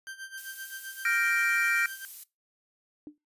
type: tone with tremolo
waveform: 40% pulse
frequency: 1568 Hz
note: G6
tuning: in tune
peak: -36 dBFS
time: 0.07-2.05 s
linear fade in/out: 0 ms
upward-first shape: sine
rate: 7.7 Hz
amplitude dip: 80%
type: noise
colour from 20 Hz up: violet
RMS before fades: -41 dBFS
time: 0.37-2.24 s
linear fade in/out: 10 ms
type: chord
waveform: triangle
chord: G minor seventh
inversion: third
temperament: equal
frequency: 1396.9 / 1568 / 1864.7 / 2349 Hz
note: F6 / G6 / Bb6 / D7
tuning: 0 / 0 / 0 / 0 cents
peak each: -28 dBFS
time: 1.05-1.86 s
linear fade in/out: 2 ms
type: tone with exponential decay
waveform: sine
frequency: 297.8 Hz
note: D4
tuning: 24 cents sharp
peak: -36 dBFS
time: 3.07-3.18 s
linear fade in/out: 1 ms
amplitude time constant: 23 ms
effects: noise-tail reverb RT60 0.2 s tail -20 dB re dry + resampled to 32000 Hz